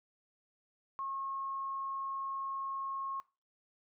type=tone; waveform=sine; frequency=1085 Hz; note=C#6; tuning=37 cents flat; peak=-36 dBFS; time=0.99-3.2 s; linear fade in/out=0 ms; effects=noise-tail reverb RT60 0.3 s tail -19 dB re dry